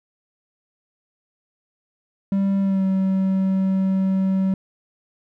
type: tone with pitch glide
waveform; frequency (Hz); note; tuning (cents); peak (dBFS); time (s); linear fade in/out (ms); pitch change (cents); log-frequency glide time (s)
triangle; 196 to 190.86; G3 to G3; 0 to -46; -15; 2.32-4.54; 2; -46; 2.61-2.84
effects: none